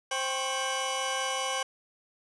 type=tone cluster; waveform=25% pulse; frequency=526 / 788 / 1097 / 2964 Hz; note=C5 / G5 / C#6 / F#7; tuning=+9 / +9 / -18 / +2 cents; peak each=-31 dBFS; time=0.11-1.63 s; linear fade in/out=5 ms; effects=resampled to 24000 Hz